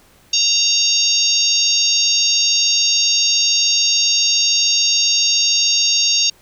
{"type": "harmonic tone", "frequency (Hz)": 927, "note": "A#5", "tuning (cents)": -10, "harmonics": [3, 4, 5, 6, 7], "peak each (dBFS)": [-21, -20, -18, -19, -19], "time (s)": [0.33, 6.3], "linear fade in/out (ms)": 5, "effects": ["pink hiss -51 dBFS RMS until 6.41 s"]}